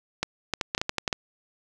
clicks, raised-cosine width 0.2 ms, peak -8 dBFS, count 10, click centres 0.23 / 0.537 / 0.612 / 0.749 / 0.779 / 0.815 / 0.894 / 0.983 / 1.078 / 1.128 s, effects none

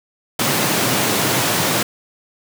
pink high-pass noise, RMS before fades -18 dBFS, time 0.39-1.83 s, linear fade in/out 5 ms, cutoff 110 Hz, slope 48 dB/octave, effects none

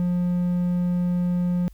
triangle tone, 177.3 Hz, F3, 26 cents sharp, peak -18 dBFS, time 0-1.68 s, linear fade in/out 0 ms, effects added 50 Hz sine -43 dBFS peak until 1.73 s + white hiss -63 dBFS RMS until 1.73 s

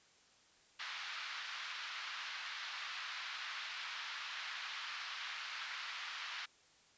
pink band-pass noise, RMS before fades -45 dBFS, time 0.79-6.46 s, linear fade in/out 10 ms, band 1200 to 4500 Hz, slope 24 dB/octave, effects white hiss -67 dBFS RMS until 6.97 s + resampled to 16000 Hz

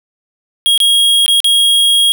square tone with dropouts, 3279 Hz, G#7, 23 cents flat, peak -8 dBFS, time 0.66-2.12 s, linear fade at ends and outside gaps 0 ms, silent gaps 0.777-0.802 / 1.262-1.28 / 1.403-1.444 s, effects none

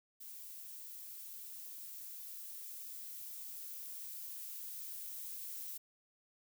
violet noise with level ramp, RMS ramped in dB -50 to -45 dBFS, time 0.2-5.78 s, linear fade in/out 10 ms, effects none

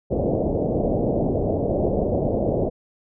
white low-pass noise, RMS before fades -22 dBFS, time 0.1-2.7 s, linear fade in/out 20 ms, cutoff 650 Hz, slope 48 dB/octave, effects none

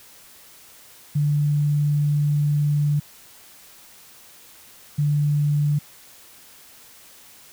sine tone bursts at uneven times, 146.83 Hz, D3, in tune, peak -17 dBFS, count 2, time 1.15-3 / 4.98-5.79 s, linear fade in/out 10 ms, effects white hiss -48 dBFS RMS until 7.52 s

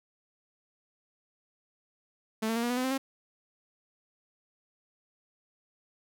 sawtooth tone with pitch steps, 220 / 226.4 / 233.1 / 239.9 / 246.9 / 254.2 / 261.6 / 269.3 Hz, A3 / A3 / A#3 / A#3 / B3 / C4 / C4 / C#4, 0 / +50 / 0 / +50 / 0 / -50 / 0 / -50 cents, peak -24 dBFS, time 2.42-2.98 s, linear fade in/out 10 ms, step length 70 ms, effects none

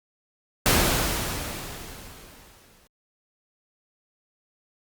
pink noise with exponential decay, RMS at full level -18 dBFS, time 0.66-2.87 s, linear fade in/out 0 ms, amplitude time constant 480 ms, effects Opus 48 kbps

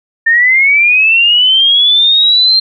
sine linear sweep, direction up, 1793 to 4186 Hz, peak -5 dBFS, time 0.26-2.6 s, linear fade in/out 10 ms, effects none

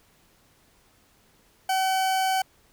40% pulse tone, 760 Hz, F#5, 46 cents sharp, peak -21 dBFS, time 1.69-2.42 s, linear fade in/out 5 ms, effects pink hiss -61 dBFS RMS until 2.72 s

